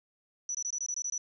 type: tone bursts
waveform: sine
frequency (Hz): 5920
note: F#8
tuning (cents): 0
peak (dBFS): -31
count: 9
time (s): 0.49-1.179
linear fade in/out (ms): 2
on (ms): 57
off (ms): 22
effects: none